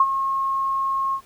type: tone with ADSR envelope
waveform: sine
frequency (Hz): 1081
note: C#6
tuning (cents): -44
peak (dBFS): -10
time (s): 0-1.21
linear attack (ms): 4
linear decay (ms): 47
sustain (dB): -10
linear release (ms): 73
effects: pink hiss -53 dBFS RMS until 1.25 s